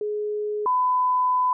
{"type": "tone pair in turn", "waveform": "sine", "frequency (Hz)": [419.8, 1003.7], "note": ["G#4", "B5"], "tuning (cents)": [19, 28], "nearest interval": "octave + minor third", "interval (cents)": 1509, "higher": "second", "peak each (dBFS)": [-24, -18], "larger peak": "second", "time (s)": [[0.01, 0.66], [0.66, 1.53]], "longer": "second", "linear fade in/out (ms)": 2, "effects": []}